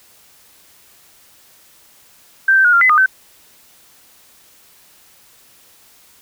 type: tone with pitch steps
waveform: sine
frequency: 1566 / 1555 / 1443 / 1389 / 2022 / 1225 / 1534 Hz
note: G6 / G6 / F#6 / F6 / B6 / D#6 / G6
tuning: -2 / -14 / -44 / -10 / +40 / -27 / -38 cents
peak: -8 dBFS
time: 2.48-3.061 s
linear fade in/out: 5 ms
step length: 83 ms
effects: white hiss -49 dBFS RMS until 6.21 s